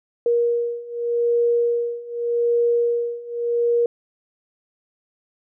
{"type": "beating tone pair", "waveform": "sine", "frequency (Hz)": [472.8, 473.64], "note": ["A#4", "A#4"], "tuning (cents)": [24, 28], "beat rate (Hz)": 0.84, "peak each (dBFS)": [-22, -20], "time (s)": [0.26, 3.86], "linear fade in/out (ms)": 2, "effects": []}